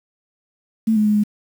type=tone with pitch steps; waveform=sine; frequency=221.8 / 212.6 / 210.4 / 208.9 Hz; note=A3 / G#3 / G#3 / G#3; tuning=+14 / +41 / +23 / +10 cents; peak=-13 dBFS; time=0.87-1.238 s; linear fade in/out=10 ms; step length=92 ms; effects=7-bit